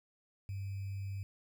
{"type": "tone with sample-and-hold", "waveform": "sine", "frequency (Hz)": 98, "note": "G2", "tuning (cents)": 0, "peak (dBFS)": -37, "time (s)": [0.49, 1.23], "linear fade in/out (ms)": 0, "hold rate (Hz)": 2450, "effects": []}